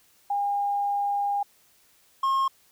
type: tone pair in turn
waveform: sine / triangle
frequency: 809 / 1075.8 Hz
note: G#5 / C6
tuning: -46 / +48 cents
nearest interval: perfect fourth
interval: 494 cents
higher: second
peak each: -23 / -19 dBFS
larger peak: second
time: 0.3-1.43 / 2.23-2.48 s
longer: first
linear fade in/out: 5 ms
effects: white hiss -61 dBFS RMS until 2.71 s